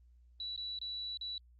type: tone with dropouts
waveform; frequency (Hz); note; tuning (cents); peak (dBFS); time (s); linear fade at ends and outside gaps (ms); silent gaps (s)
sine; 3939; B7; -5; -38; 0.4-1.38; 2; 0.563-0.576 / 0.789-0.814 / 1.173-1.211
effects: added 60 Hz sine -59 dBFS peak until 1.59 s + Opus 32 kbps